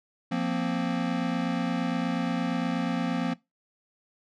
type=chord; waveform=square; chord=F suspended fourth; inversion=none; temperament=equal; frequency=174.61 / 233.1 / 261.6 Hz; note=F3 / Bb3 / C4; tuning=0 / 0 / 0 cents; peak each=-31 dBFS; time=0.31-3.34 s; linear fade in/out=10 ms; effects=noise-tail reverb RT60 0.2 s tail -20 dB re dry + low-pass 4000 Hz 12 dB/octave